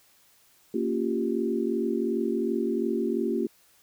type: chord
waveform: sine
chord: G half-diminished seventh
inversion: first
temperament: equal with one note detuned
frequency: 231.1 / 277.2 / 349.2 / 392 Hz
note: Bb3 / Db4 / F4 / G4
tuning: -15 / 0 / 0 / 0 cents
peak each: -29 / -32 / -29 / -30 dBFS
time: 0.74-3.47 s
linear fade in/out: 5 ms
effects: white hiss -61 dBFS RMS until 3.82 s